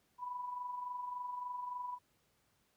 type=tone with amplitude modulation; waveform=sine; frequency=987.8 Hz; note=B5; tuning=in tune; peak=-37 dBFS; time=0.18-1.99 s; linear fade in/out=50 ms; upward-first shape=sine; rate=23.5 Hz; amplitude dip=50%; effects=pink hiss -75 dBFS RMS until 2.76 s + high-pass 60 Hz 12 dB/octave